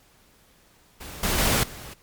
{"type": "noise with level steps", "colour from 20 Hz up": "pink", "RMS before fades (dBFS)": [-39, -24, -21, -40], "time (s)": [1, 1.94], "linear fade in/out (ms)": 10, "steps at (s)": [1.23, 1.38, 1.63], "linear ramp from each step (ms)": 5, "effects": ["pink hiss -58 dBFS RMS until 2.02 s", "MP3 96 kbps"]}